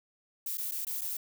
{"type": "noise with dropouts", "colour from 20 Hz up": "violet", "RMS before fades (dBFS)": -35, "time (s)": [0.46, 1.17], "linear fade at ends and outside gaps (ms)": 5, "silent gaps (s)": [[0.573, 0.58], [0.713, 0.718], [0.85, 0.868], [1.011, 1.015]], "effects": []}